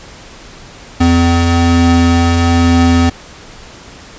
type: tone pair together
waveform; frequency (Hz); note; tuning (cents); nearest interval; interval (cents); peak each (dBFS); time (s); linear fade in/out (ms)
square; 85.2 / 254.5; F2 / C4; -42 / -48; octave + perfect fifth; 1894; -11; 1-3.1; 10
effects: pink hiss -35 dBFS RMS until 4.18 s + resampled to 16000 Hz